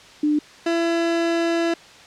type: tone pair in turn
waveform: sine / 30% pulse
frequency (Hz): 299 / 335.6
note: D4 / E4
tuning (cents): +31 / +31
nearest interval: major second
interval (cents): 200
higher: second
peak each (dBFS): -16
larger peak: neither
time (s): 0.23-0.39 / 0.66-1.74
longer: second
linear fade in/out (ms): 5
effects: white hiss -45 dBFS RMS until 2.06 s + low-pass 5000 Hz 12 dB/octave